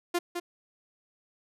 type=tone with echo; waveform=sawtooth; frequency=349.4 Hz; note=F4; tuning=1 cent sharp; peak=-21 dBFS; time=0.14-0.19 s; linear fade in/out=10 ms; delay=210 ms; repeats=1; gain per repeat=-6 dB; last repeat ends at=0.4 s; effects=resampled to 32000 Hz